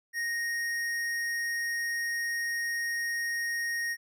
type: tone with hard clipping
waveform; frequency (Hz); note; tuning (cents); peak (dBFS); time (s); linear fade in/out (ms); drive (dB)
sine; 1864.7; A#6; 0; -31; 0.13-3.97; 50; 13
effects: none